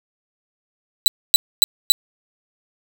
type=tone bursts; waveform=sawtooth; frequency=3963 Hz; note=B7; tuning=5 cents sharp; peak=-5 dBFS; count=4; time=1.06-1.92 s; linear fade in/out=0 ms; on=20 ms; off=260 ms; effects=none